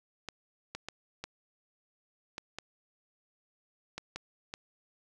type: clicks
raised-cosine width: 0.2 ms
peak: -21 dBFS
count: 9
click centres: 0.287 / 0.75 / 0.886 / 1.24 / 2.381 / 2.586 / 3.98 / 4.16 / 4.539 s
effects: none